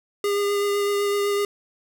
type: tone with vibrato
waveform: square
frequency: 405.9 Hz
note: G#4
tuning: 40 cents flat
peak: -21 dBFS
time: 0.24-1.45 s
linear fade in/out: 2 ms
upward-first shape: triangle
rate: 7.9 Hz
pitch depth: 16 cents each way
effects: none